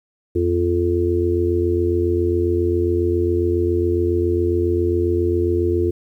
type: harmonic tone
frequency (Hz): 87.31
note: F2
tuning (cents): 0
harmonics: 1 / 3 / 4 / 5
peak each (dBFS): -21 / -28 / -18 / -24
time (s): 0.35-5.91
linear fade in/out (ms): 10
effects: 9-bit